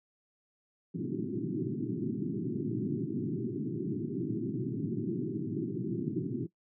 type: band-pass noise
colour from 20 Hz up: white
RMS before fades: -34 dBFS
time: 0.94-6.47 s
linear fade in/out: 20 ms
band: 110 to 380 Hz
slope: 96 dB/octave
effects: noise-tail reverb RT60 0.1 s tail -17 dB re dry